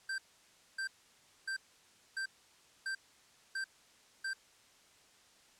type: tone bursts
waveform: square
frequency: 1568 Hz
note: G6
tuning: in tune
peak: -36 dBFS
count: 7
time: 0.09-4.334 s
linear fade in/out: 5 ms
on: 92 ms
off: 600 ms
effects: white hiss -64 dBFS RMS until 5.59 s + low-pass 8000 Hz 12 dB/octave